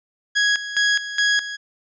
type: tone with tremolo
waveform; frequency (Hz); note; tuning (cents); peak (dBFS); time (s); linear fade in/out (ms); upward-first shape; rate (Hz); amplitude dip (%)
sawtooth; 1661.2; G#6; 0; -12; 0.35-1.57; 20; square; 2.4; 75
effects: resampled to 16000 Hz